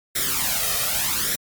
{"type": "noise with flanger", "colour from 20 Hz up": "white", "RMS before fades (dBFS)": -23, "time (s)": [0.15, 1.36], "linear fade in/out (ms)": 10, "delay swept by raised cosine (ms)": [0.53, 1.63], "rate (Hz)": 0.84, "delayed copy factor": 0.75, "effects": ["MP3 96 kbps"]}